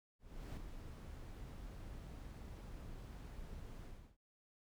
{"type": "noise with ADSR envelope", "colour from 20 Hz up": "brown", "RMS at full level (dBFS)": -44, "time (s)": [0.19, 4.17], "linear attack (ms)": 380, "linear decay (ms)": 6, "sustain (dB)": -6, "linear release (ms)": 340, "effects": []}